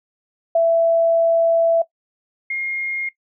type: tone pair in turn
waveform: sine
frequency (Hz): 665 / 2135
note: E5 / C7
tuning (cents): +15 / +34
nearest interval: octave + minor sixth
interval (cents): 2019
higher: second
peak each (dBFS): -12 / -21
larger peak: first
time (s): 0.55-1.82 / 2.5-3.09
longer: first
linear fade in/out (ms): 5
effects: noise-tail reverb RT60 0.1 s tail -18 dB re dry